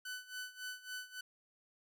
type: tone with tremolo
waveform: sawtooth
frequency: 1500 Hz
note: F#6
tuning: 23 cents sharp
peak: -37 dBFS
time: 0.05-1.21 s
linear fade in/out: 5 ms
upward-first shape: sine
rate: 3.6 Hz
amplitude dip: 85%
effects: none